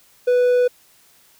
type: tone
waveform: triangle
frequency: 493.9 Hz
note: B4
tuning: in tune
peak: -11 dBFS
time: 0.27-0.68 s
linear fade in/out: 10 ms
effects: white hiss -54 dBFS RMS until 1.39 s